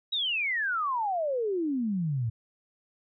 sine exponential sweep, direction down, 3900 to 108.1 Hz, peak -26 dBFS, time 0.12-2.3 s, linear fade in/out 10 ms, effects none

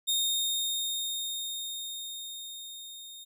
sawtooth tone with level ramp, 3685 Hz, A#7, 21 cents flat, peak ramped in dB -22 to -41 dBFS, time 0.07-3.25 s, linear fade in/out 20 ms, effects none

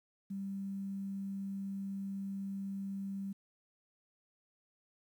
sine tone, 196 Hz, G3, in tune, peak -37 dBFS, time 0.3-3.33 s, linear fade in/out 10 ms, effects 11-bit

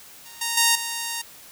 5% pulse tone with level steps, 928 Hz, A#5, 8 cents flat, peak -31 / -12 / -4 / -15 dBFS, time 0.25-1.22 s, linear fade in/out 10 ms, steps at 0.41 / 0.57 / 0.75 s, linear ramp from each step 5 ms, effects white hiss -46 dBFS RMS until 1.51 s

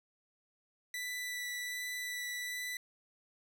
sawtooth tone with vibrato, 1975.5 Hz, B6, in tune, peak -34 dBFS, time 0.94-2.77 s, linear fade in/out 2 ms, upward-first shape sine, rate 1.3 Hz, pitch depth 9 cents each way, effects none

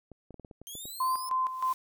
clicks, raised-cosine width 2 ms, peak -33 dBFS, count 9, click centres 0.117 / 0.307 / 0.343 / 0.397 / 0.448 / 0.512 / 0.616 / 0.753 / 0.855 s
10% pulse linear sweep, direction up, 3139 to 5274 Hz, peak -33 dBFS, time 0.67-1.29 s, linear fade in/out 0 ms
sine tone with tremolo, 1034 Hz, C6, 21 cents flat, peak -25 dBFS, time 1-1.73 s, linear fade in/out 5 ms, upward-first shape square, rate 3.2 Hz, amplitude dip 65%
white noise with exponential growth, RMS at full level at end -45 dBFS, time 1.3-1.74 s, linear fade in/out 2 ms, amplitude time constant 95 ms
effects none

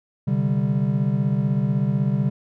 triangle chord, C suspended second, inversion none, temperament equal, 130.81 / 146.83 / 196 Hz, C3 / D3 / G3, 0 / 0 / 0 cents, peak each -21 dBFS, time 0.27-2.3 s, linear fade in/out 10 ms, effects none

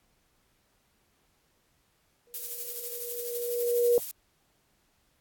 sine tone with exponential growth, 479.3 Hz, A#4, 48 cents sharp, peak -18 dBFS, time 2.27-3.98 s, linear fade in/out 1 ms, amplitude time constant 370 ms
violet noise with tremolo, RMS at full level -34 dBFS, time 2.34-4.11 s, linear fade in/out 0 ms, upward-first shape sine, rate 12 Hz, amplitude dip 40%
effects pink hiss -70 dBFS RMS until 5.2 s + AAC 64 kbps

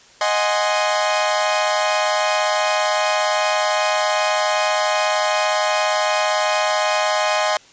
sawtooth chord, Ab dominant seventh, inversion second, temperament equal, 622.3 / 740 / 830.6 / 1046.5 Hz, Eb5 / Gb5 / Ab5 / C6, 0 / 0 / 0 / 0 cents, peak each -16 / -21 / -19 / -20 dBFS, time 0.21-7.57 s, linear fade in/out 2 ms, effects white hiss -48 dBFS RMS until 7.72 s + resampled to 16000 Hz

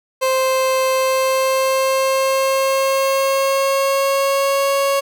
30% pulse tone with pitch glide, 523.3 to 553.1 Hz, C5 to C#5, 0 to -4 cents, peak -12 dBFS, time 0.21-5.01 s, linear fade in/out 20 ms, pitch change +96 cents, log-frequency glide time 0.93-4.74 s, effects none

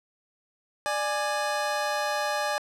25% pulse tone pair together, 593.6 / 831 Hz, D5 / G#5, +18 / +1 cents, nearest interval tritone, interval 583 cents, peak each -25 dBFS, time 0.86-2.58 s, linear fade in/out 0 ms, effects low-pass 10000 Hz 12 dB/octave

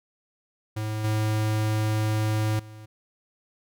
square tone with level steps, 108 Hz, A2, 32 cents flat, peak -28 / -23 / -42 dBFS, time 0.76-2.86 s, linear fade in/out 10 ms, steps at 1.04 / 2.59 s, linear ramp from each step 5 ms, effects none

